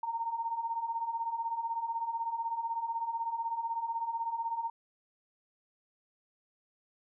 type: beating tone pair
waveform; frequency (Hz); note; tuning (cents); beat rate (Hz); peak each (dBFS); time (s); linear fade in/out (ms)
sine; 907 / 923; A#5 / A#5; -48 / -17; 16; -38 / -33; 0.03-4.7; 5
effects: none